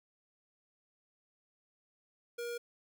square tone, 475 Hz, A#4, 33 cents sharp, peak -38 dBFS, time 2.38-2.58 s, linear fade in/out 10 ms, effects none

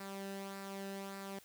sawtooth tone with flanger, 196 Hz, G3, in tune, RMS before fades -45 dBFS, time 0-1.39 s, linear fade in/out 5 ms, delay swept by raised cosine 0.31 to 0.91 ms, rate 1.7 Hz, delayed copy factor -0.5, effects white hiss -62 dBFS RMS until 1.44 s

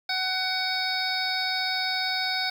harmonic tone with a mistuned harmonic, 749 Hz, F#5, 21 cents sharp, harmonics 1 / 2 / 3 / 5 / 6 / 7, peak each -32 / -32 / -32 / -32 / -32 / -32 dBFS, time 0.09-2.5 s, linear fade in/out 5 ms, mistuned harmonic 7, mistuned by -45 cents, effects 8-bit

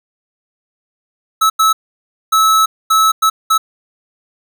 square tone bursts at uneven times, 1300 Hz, E6, 24 cents flat, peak -9 dBFS, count 6, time 1.41-1.5 / 1.59-1.73 / 2.32-2.66 / 2.9-3.12 / 3.22-3.3 / 3.5-3.58 s, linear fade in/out 10 ms, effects none

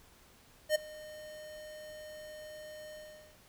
square tone with ADSR envelope, 612 Hz, D#5, 29 cents flat, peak -24 dBFS, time 0.69-3.38 s, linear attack 62 ms, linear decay 11 ms, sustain -22 dB, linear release 440 ms, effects pink hiss -61 dBFS RMS until 3.48 s

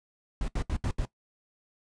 brown noise bursts, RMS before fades -29 dBFS, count 5, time 0.41-1.053 s, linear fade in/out 2 ms, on 71 ms, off 72 ms, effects noise-tail reverb RT60 0.1 s tail -17 dB re dry + resampled to 22050 Hz

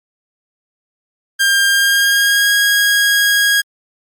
sawtooth tone with pitch glide, 1601 to 1641.3 Hz, G6 to G#6, +36 to -21 cents, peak -7 dBFS, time 1.39-3.62 s, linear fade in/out 20 ms, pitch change +43 cents, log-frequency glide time 1.67-2.53 s, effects Opus 48 kbps

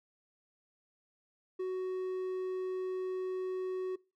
triangle tone, 371.8 Hz, F#4, 8 cents sharp, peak -31 dBFS, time 1.59-3.96 s, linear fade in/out 10 ms, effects noise-tail reverb RT60 0.3 s tail -23 dB re dry

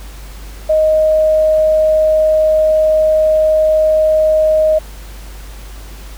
sine tone, 624 Hz, D#5, 5 cents sharp, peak -8 dBFS, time 0.69-4.79 s, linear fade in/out 10 ms, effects added 50 Hz sine -29 dBFS peak until 6.17 s + pink hiss -38 dBFS RMS until 6.17 s

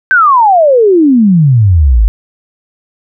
sine exponential sweep, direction down, 1580 to 48.12 Hz, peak -3 dBFS, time 0.11-2.08 s, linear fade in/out 0 ms, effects none

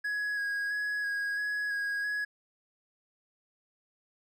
triangle tone with vibrato, 1661.2 Hz, G#6, in tune, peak -28 dBFS, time 0.04-2.25 s, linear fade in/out 10 ms, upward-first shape square, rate 1.5 Hz, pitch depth 15 cents each way, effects none

